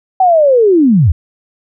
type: linear sweep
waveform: sine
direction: down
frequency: 769 to 66.8 Hz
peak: -5 dBFS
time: 0.2-1.12 s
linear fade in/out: 5 ms
effects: none